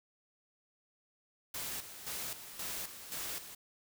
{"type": "noise with tremolo", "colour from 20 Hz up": "white", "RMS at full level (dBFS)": -40, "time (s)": [1.54, 3.55], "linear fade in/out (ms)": 5, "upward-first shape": "square", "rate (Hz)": 1.9, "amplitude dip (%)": 65, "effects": []}